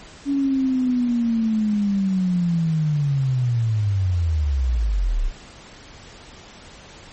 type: linear sweep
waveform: sine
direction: down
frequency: 283.1 to 30.2 Hz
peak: -17 dBFS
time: 0.25-5.32 s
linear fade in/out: 50 ms
effects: pink hiss -43 dBFS RMS until 7.12 s + MP3 32 kbps